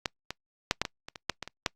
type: clicks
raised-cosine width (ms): 0.2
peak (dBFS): -10 / -16 / -6 / -8 / -14 / -22 / -23 / -8 / -17 / -22 / -8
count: 11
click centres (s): 0.058 / 0.306 / 0.711 / 0.816 / 0.852 / 1.085 / 1.158 / 1.297 / 1.427 / 1.476 / 1.662
effects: noise-tail reverb RT60 0.1 s tail -25 dB re dry + Opus 48 kbps